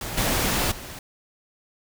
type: noise with level steps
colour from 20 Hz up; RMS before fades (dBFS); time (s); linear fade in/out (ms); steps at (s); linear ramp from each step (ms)
pink; -32 / -23 / -38; 0.01-0.99; 2; 0.17 / 0.71; 10
effects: none

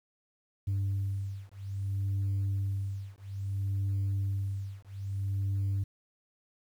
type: beating tone pair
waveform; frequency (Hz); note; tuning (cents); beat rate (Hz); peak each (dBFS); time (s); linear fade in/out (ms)
sine; 98 / 98.6; G2 / G2; 0 / +11; 0.6; -31; 0.67-5.84; 10
effects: tanh soft clip ceiling -26 dBFS + 10-bit

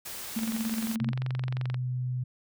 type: noise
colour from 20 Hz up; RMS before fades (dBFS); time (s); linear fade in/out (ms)
white; -39; 0.05-0.96; 10
type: tone with tremolo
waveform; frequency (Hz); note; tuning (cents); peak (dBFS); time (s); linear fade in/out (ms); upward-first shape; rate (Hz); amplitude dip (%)
sine; 223.8; A3; +30; -25; 0.36-1.12; 5; triangle; 17; 75
type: click train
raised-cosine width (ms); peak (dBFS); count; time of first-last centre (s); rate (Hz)
0.3; -22; 32; 0.39-1.744; 22.9
type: tone with pitch glide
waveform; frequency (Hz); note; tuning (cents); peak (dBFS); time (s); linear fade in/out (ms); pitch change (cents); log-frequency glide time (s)
sine; 128.3 to 125.95; C3 to B2; -34 to +34; -28; 1-2.24; 10; -32; 1.35-1.79
effects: none

